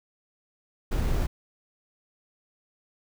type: noise with sample-and-hold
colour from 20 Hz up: brown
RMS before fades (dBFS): -25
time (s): 0.91-1.27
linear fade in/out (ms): 10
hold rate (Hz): 6300
effects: none